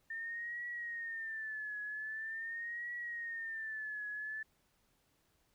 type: tone with vibrato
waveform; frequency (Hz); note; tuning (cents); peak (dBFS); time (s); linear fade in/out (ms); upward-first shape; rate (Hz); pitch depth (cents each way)
sine; 1802; A6; +41; -39; 0.1-4.43; 5; triangle; 0.44; 120
effects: pink hiss -75 dBFS RMS until 5.54 s